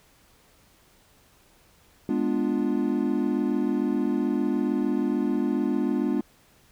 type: chord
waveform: triangle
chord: G# diminished seventh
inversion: none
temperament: equal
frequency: 207.7 / 246.9 / 293.7 / 349.2 Hz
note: G#3 / B3 / D4 / F4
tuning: 0 / 0 / 0 / 0 cents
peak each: -27 / -25 / -25 / -28 dBFS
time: 2.09-6.21 s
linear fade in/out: 2 ms
effects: pink hiss -59 dBFS RMS until 6.71 s